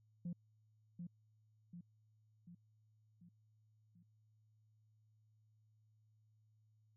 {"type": "tone with echo", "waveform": "sine", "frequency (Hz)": 173.9, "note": "F3", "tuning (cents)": -7, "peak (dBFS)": -39, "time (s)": [0.25, 0.33], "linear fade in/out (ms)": 5, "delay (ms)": 740, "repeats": 5, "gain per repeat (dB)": -5, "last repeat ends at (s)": 4.03, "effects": ["tanh soft clip ceiling -38 dBFS", "added 108 Hz sine -70 dBFS peak until 6.96 s"]}